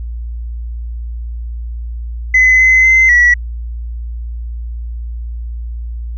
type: tone with pitch steps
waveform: sine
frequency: 2029 / 2044 / 2064 / 1940 Hz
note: B6 / C7 / C7 / B6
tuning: +46 / -41 / -24 / -31 cents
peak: -4 dBFS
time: 2.34-3.34 s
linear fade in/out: 5 ms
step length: 250 ms
effects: tanh soft clip ceiling -2 dBFS + added 58 Hz sine -20 dBFS peak until 6.17 s